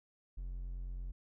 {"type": "tone", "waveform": "triangle", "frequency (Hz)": 44.44, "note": "F1", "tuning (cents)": 31, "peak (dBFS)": -37, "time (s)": [0.37, 1.12], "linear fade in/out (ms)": 10, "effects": []}